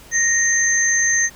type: tone pair together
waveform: sine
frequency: 1864.7 / 6272 Hz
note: A#6 / G8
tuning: 0 / 0 cents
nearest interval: octave + major sixth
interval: 2100 cents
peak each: -17 dBFS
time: 0.11-1.3 s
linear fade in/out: 50 ms
effects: pink hiss -44 dBFS RMS until 1.35 s